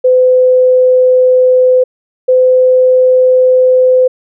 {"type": "tone pair in turn", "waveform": "sine", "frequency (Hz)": [508, 510.1], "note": ["B4", "C5"], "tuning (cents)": [49, -44], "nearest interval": "unison", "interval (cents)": 7, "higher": "second", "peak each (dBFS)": [-4, -4], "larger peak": "neither", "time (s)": [[0.04, 1.84], [2.28, 4.08]], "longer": "neither", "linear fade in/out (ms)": 10, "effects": []}